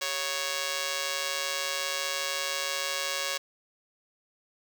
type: tone with amplitude modulation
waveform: 5% pulse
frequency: 554.4 Hz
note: C#5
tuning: in tune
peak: -14 dBFS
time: 0.01-3.38 s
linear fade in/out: 10 ms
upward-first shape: sine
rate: 153 Hz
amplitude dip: 75%
effects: none